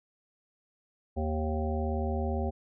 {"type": "harmonic tone", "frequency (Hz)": 77.78, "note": "D#2", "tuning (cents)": 0, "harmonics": [1, 3, 5, 7, 9, 10], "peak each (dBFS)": [-30, -35, -37, -38, -40, -40], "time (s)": [1.16, 2.51], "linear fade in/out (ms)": 20, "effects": []}